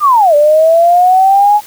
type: linear two-way sweep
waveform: sine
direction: down then up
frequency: 1238 to 580 to 844 Hz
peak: -4 dBFS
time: 0-1.61 s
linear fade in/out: 50 ms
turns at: 0.35 s
effects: white hiss -35 dBFS RMS until 1.66 s